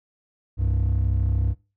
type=tone pair together; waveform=triangle; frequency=65.49 / 98 Hz; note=C2 / G2; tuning=+2 / 0 cents; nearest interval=perfect fifth; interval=698 cents; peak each=-19 dBFS; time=0.57-1.55 s; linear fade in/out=50 ms; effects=noise-tail reverb RT60 0.3 s tail -21 dB re dry + tanh soft clip ceiling -14 dBFS